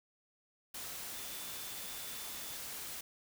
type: tone in noise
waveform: sine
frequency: 3520 Hz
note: A7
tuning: in tune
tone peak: -54 dBFS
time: 1.14-2.57 s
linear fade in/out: 5 ms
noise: white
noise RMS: -44 dBFS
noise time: 0.74-3.01 s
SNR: -13 dB
effects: none

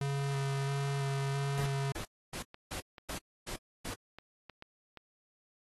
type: tone with vibrato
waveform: square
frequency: 138.59 Hz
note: C#3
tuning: in tune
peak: -32 dBFS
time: 0.01-1.92 s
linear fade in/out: 2 ms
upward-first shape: square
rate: 1.5 Hz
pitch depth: 11 cents each way
type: noise bursts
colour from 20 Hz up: pink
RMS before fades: -40 dBFS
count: 7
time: 1.57-3.943 s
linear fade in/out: 10 ms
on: 99 ms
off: 280 ms
type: clicks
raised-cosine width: 0.3 ms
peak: -31 dBFS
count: 9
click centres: 2.334 / 2.544 / 2.719 / 2.982 / 3.91 / 4.186 / 4.497 / 4.624 / 4.973 s
effects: AAC 32 kbps

